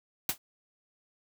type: noise with exponential decay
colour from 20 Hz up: white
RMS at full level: -24 dBFS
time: 0.29-0.38 s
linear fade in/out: 2 ms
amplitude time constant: 18 ms
effects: none